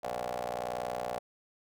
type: ring-modulated tone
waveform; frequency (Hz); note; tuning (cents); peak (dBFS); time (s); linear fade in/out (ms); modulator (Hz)
20% pulse; 61; B1; -21; -26; 0.03-1.19; 10; 651
effects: none